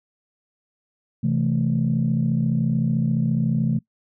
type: chord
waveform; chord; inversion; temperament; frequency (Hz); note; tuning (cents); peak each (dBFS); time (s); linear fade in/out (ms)
sine; A minor; first; equal; 130.81 / 164.81 / 220; C3 / E3 / A3; 0 / 0 / 0; -22; 1.23-3.79; 10
effects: noise-tail reverb RT60 0.1 s tail -21 dB re dry + tanh soft clip ceiling -11 dBFS